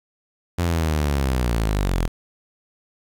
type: linear sweep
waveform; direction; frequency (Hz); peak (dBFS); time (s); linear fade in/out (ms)
sawtooth; down; 88.4 to 40.41; -15; 0.58-2.08; 10
effects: 9-bit